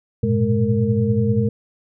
sine tone cluster, 97.4 / 112.2 / 122.5 / 210.8 / 461 Hz, G2 / A2 / B2 / G#3 / A#4, -11 / +34 / -14 / +26 / -19 cents, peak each -25 / -20 / -23 / -20 / -23 dBFS, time 0.23-1.49 s, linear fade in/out 5 ms, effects none

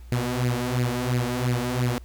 sawtooth tone with flanger, 123.47 Hz, B2, in tune, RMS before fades -25 dBFS, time 0.12-1.98 s, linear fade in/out 0 ms, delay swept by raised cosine 0.42 to 5.02 ms, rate 2.9 Hz, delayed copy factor +0.7, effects added 60 Hz sine -40 dBFS peak until 2.04 s + pink hiss -58 dBFS RMS until 2.04 s

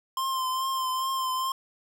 square tone with vibrato, 1046.5 Hz, C6, in tune, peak -27 dBFS, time 0.17-1.52 s, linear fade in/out 2 ms, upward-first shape triangle, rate 2.4 Hz, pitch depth 36 cents each way, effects none

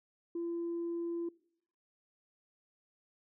sine tone, 339.9 Hz, F4, 47 cents flat, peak -33 dBFS, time 0.35-1.29 s, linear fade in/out 5 ms, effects noise-tail reverb RT60 0.7 s tail -23 dB re dry + tanh soft clip ceiling -31 dBFS

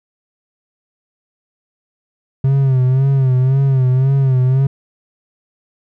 triangle tone with vibrato, 132.3 Hz, C3, 20 cents sharp, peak -8 dBFS, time 2.44-4.67 s, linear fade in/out 5 ms, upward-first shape sine, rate 1.9 Hz, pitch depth 71 cents each way, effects none

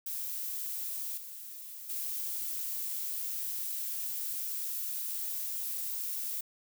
violet noise with level steps, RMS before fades -37 / -45 / -36 dBFS, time 0.06-6.41 s, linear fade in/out 5 ms, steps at 1.17 / 1.89 s, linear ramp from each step 10 ms, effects none

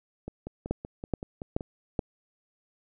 two click trains, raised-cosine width 2 ms, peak -13 / -23 dBFS, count 4 / 8, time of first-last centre 0.71-1.992 / 0.28-1.608 s, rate 2.34 / 5.27 Hz, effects none

